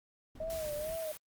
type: noise with tremolo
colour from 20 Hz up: brown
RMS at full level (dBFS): -48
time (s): 0.35-0.96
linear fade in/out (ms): 5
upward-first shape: square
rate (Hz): 17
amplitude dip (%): 25
type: tone with vibrato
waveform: sine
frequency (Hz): 622.3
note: D#5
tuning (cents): 0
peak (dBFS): -35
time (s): 0.4-1.12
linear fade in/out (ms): 5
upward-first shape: sine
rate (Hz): 2.2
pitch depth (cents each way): 95
type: noise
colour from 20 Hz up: white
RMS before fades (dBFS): -46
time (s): 0.5-1.17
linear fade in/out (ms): 0
effects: Opus 48 kbps